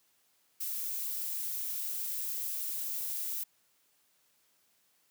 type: noise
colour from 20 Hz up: violet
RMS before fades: -36 dBFS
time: 0.6-3.44 s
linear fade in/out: 10 ms
effects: white hiss -71 dBFS RMS until 5.1 s + high-pass 100 Hz 12 dB/octave